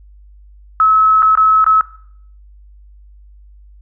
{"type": "tone with dropouts", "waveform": "sine", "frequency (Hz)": 1292, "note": "E6", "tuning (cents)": -35, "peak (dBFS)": -7, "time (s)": [0.8, 1.81], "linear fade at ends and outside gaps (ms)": 1, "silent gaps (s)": [[1.222, 1.228], [1.353, 1.374], [1.643, 1.664]], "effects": ["noise-tail reverb RT60 0.6 s tail -17 dB re dry", "added 50 Hz sine -39 dBFS peak until 3.81 s"]}